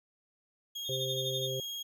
35% pulse tone with vibrato, 3271 Hz, G#7, 27 cents flat, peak -35 dBFS, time 0.75-1.83 s, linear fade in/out 10 ms, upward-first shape sine, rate 20 Hz, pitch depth 16 cents each way
triangle tone with tremolo, 3600 Hz, A7, 39 cents sharp, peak -31 dBFS, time 0.84-1.51 s, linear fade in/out 50 ms, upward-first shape sine, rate 12 Hz, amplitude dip 95%
harmonic tone, 131.4 Hz, C3, 8 cents sharp, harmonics 1 / 3 / 4, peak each -38 / -38 / -38 dBFS, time 0.89-1.6 s, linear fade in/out 2 ms
effects none

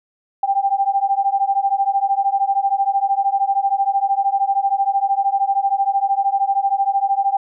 sine beating tone pair, 783 / 796 Hz, G5 / G5, -2 / +26 cents, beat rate 13 Hz, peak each -18 dBFS, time 0.43-7.37 s, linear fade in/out 5 ms, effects none

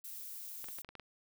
violet noise, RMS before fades -46 dBFS, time 0.04-0.82 s, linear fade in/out 5 ms
clicks, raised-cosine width 0.3 ms, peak -32 dBFS, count 7, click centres 0.643 / 0.686 / 0.786 / 0.847 / 0.89 / 0.953 / 0.997 s
effects none

